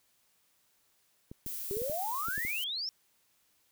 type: clicks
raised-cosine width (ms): 3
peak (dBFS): -31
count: 9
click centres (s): 1.315 / 1.464 / 1.711 / 1.769 / 1.818 / 1.898 / 2.285 / 2.379 / 2.45
type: noise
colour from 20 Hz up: violet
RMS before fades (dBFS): -39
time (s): 1.46-2.64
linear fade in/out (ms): 0
type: exponential sweep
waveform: sine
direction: up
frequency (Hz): 381.6 to 5530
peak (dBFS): -33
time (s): 1.71-2.89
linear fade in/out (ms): 0
effects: white hiss -71 dBFS RMS until 3.71 s